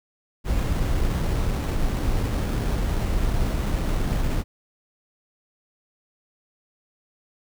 brown noise with sample-and-hold, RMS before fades -23 dBFS, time 0.44-4.44 s, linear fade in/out 50 ms, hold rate 4900 Hz, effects none

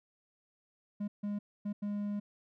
triangle tone bursts at uneven times, 205.3 Hz, G#3, 20 cents flat, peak -31 dBFS, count 4, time 1-1.08 / 1.23-1.39 / 1.65-1.73 / 1.82-2.2 s, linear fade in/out 10 ms, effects none

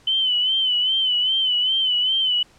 sine tone with vibrato, 3039 Hz, F#7, 46 cents sharp, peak -17 dBFS, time 0.07-2.43 s, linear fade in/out 5 ms, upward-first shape sine, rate 2.5 Hz, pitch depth 65 cents each way, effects pink hiss -54 dBFS RMS until 2.58 s + low-pass 8000 Hz 12 dB/octave

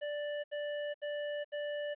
square tone bursts, 587.3 Hz, D5, in tune, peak -36 dBFS, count 4, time 0.01-1.949 s, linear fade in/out 20 ms, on 430 ms, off 73 ms, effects resampled to 8000 Hz + 12-bit

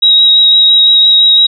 sine tone with vibrato, 3815 Hz, A#7, 39 cents sharp, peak -3 dBFS, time 0.02-1.47 s, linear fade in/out 10 ms, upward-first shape triangle, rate 5.9 Hz, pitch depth 16 cents each way, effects none

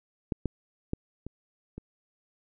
clicks, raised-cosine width 3 ms, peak -15 / -15 / -16 / -25 / -26 dBFS, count 5, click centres 0.322 / 0.457 / 0.934 / 1.266 / 1.78 s, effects none

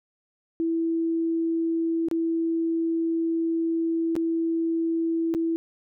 sine tone with dropouts, 329.6 Hz, E4, in tune, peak -22 dBFS, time 0.6-5.56 s, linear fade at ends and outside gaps 0 ms, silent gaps 2.085-2.113 / 4.154-4.164 / 5.34-5.348 s, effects none

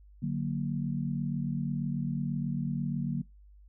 sine chord, D augmented, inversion none, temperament equal, 146.83 / 185 / 233.1 Hz, D3 / F#3 / A#3, 0 / 0 / 0 cents, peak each -32 / -34 / -34 dBFS, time 0.22-3.22 s, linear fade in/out 10 ms, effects noise-tail reverb RT60 0.2 s tail -23 dB re dry + added 50 Hz sine -52 dBFS peak until 3.68 s

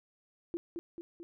sine tone with echo, 340 Hz, F4, 46 cents flat, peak -32 dBFS, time 0.54-0.57 s, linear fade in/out 0 ms, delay 220 ms, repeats 3, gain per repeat -4 dB, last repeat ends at 1.23 s, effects none

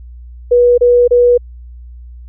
sine tone bursts, 485.9 Hz, B4, 28 cents flat, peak -5 dBFS, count 3, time 0.51-1.378 s, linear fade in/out 10 ms, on 270 ms, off 29 ms, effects added 60 Hz sine -30 dBFS peak until 2.28 s

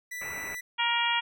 45% pulse tone, 1975.5 Hz, B6, in tune, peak -35 dBFS, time 0.11-0.61 s, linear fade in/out 10 ms
white low-pass noise, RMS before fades -42 dBFS, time 0.21-0.55 s, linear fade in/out 5 ms, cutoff 2600 Hz, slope 96 dB/octave
harmonic tone, 470.8 Hz, A#4, 17 cents sharp, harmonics 2 / 3 / 4 / 5 / 6 / 7, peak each -29 / -34 / -32 / -31 / -32 / -31 dBFS, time 0.78-1.21 s, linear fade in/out 20 ms
effects none

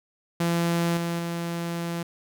sawtooth tone with level steps, 169.9 Hz, F3, 47 cents flat, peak -18 / -22 / -24 dBFS, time 0.4-2.03 s, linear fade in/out 5 ms, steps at 0.97 / 1.19 s, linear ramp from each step 2 ms, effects none

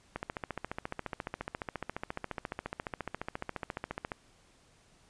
click train, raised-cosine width 0.5 ms, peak -20 dBFS, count 58, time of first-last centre 0.16-4.118 s, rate 14.4 Hz, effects pink hiss -64 dBFS RMS until 5.09 s + resampled to 22050 Hz

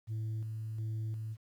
sine tone with tremolo, 110 Hz, A2, in tune, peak -31 dBFS, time 0.07-1.37 s, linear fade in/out 50 ms, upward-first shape square, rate 1.4 Hz, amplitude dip 40%, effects tanh soft clip ceiling -33 dBFS + 11-bit

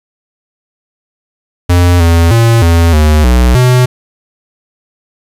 square tone with pitch steps, 88.2 / 84 / 115.4 / 84 / 76.4 / 61.5 / 125.7 Hz, F2 / E2 / A#2 / E2 / D#2 / B1 / B2, +18 / +33 / -17 / +33 / -31 / -7 / +31 cents, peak -5 dBFS, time 1.69-3.86 s, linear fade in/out 10 ms, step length 310 ms, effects resampled to 32000 Hz + 7-bit

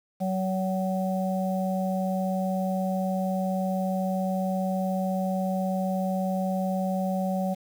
harmonic tone, 188.1 Hz, F#3, 29 cents sharp, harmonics 1 / 3 / 4, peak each -26 / -31 / -32 dBFS, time 0.2-7.55 s, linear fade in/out 20 ms, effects 8-bit

